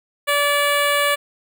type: tone with notch filter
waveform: 10% pulse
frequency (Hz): 577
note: D5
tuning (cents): -31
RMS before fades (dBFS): -18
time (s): 0.27-1.16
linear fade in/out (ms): 20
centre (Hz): 5500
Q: 1.1
effects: none